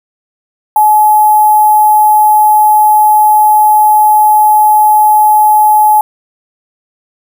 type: tone with sample-and-hold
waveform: sine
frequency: 850 Hz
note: G#5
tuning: 40 cents sharp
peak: -3 dBFS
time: 0.76-6.01 s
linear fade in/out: 2 ms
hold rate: 11025 Hz
effects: none